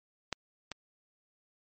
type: clicks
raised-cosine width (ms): 0.2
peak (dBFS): -14 / -20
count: 2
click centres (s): 0.327 / 0.717
effects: MP3 32 kbps